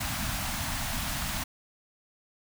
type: band-stop noise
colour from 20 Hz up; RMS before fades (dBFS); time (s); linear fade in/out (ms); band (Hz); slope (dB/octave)
pink; -32; 0-1.44; 10; 280 to 640; 48
effects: none